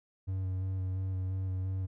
triangle tone with vibrato, 94 Hz, F#2, 28 cents sharp, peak -29 dBFS, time 0.27-1.87 s, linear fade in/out 20 ms, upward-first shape square, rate 2.9 Hz, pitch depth 15 cents each way, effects none

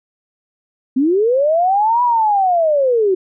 sine linear two-way sweep, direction up then down, 246.9 to 987.8 to 360.3 Hz, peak -11 dBFS, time 0.96-3.15 s, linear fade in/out 10 ms, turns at 2.03 s, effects none

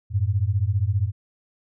sine beating tone pair, 92.5 / 107.5 Hz, F#2 / A2, 0 / -40 cents, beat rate 15 Hz, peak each -22 dBFS, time 0.1-1.12 s, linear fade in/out 50 ms, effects none

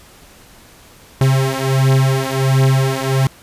45% pulse beating tone pair, 132.7 / 134.1 Hz, C3 / C3, +25 / +43 cents, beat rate 1.4 Hz, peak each -15 dBFS, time 1.21-3.27 s, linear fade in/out 2 ms, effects pink hiss -44 dBFS RMS until 3.42 s + resampled to 32000 Hz

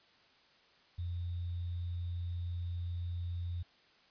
sine tone with sample-and-hold, 87.3 Hz, F2, in tune, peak -35 dBFS, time 0.98-3.63 s, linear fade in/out 10 ms, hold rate 3675 Hz, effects white hiss -65 dBFS RMS until 4.1 s + resampled to 11025 Hz

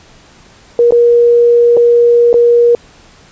sine tone with dropouts, 475 Hz, A#4, 33 cents sharp, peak -4 dBFS, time 0.79-2.75 s, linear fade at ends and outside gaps 1 ms, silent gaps 0.908-0.922 / 1.768-1.772 / 2.33-2.341 s, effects pink hiss -42 dBFS RMS until 3.31 s + resampled to 16000 Hz

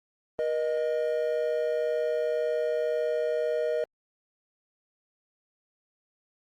triangle tone pair together, 476.7 / 618.6 Hz, A#4 / D#5, +39 / -10 cents, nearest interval perfect fourth, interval 451 cents, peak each -26 dBFS, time 0.39-3.84 s, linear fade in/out 0 ms, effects Opus 24 kbps

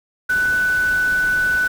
sine tone in noise, 1493 Hz, F#6, 15 cents sharp, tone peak -15 dBFS, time 0.29-1.68 s, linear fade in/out 10 ms, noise pink, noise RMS -33 dBFS, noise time 0.29-1.68 s, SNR +15 dB, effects none

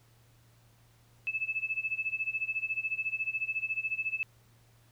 sine tone with tremolo, 2613 Hz, E7, 16 cents flat, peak -27 dBFS, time 1.27-4.23 s, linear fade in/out 0 ms, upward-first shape sine, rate 14 Hz, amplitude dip 90%, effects added 116 Hz sine -61 dBFS peak until 4.91 s + pink hiss -66 dBFS RMS until 4.91 s

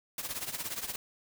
white noise with tremolo, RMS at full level -34 dBFS, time 0.18-0.96 s, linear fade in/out 2 ms, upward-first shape triangle, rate 17 Hz, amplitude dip 85%, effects none

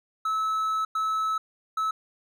triangle tone bursts at uneven times, 1300 Hz, E6, 24 cents flat, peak -22 dBFS, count 3, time 0.25-0.85 / 0.95-1.38 / 1.77-1.91 s, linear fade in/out 5 ms, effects none

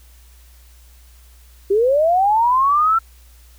sine linear sweep, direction up, 379.9 to 1356 Hz, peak -12 dBFS, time 1.7-2.99 s, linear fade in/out 10 ms, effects added 60 Hz sine -44 dBFS peak until 3.58 s + white hiss -53 dBFS RMS until 3.58 s

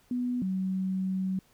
sine tone pair in turn, 246.9 / 188.55 Hz, B3 / F#3, 0 / +33 cents, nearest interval perfect fourth, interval 467 cents, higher first, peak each -27 dBFS, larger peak neither, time 0.11-0.42 / 0.42-1.39 s, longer second, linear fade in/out 2 ms, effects pink hiss -64 dBFS RMS until 1.53 s

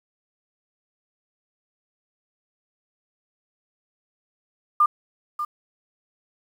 sine tone with echo, 1200 Hz, D6, 37 cents sharp, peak -13 dBFS, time 4.8-4.86 s, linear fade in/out 5 ms, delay 590 ms, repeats 1, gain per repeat -11 dB, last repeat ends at 5.45 s, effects 8-bit

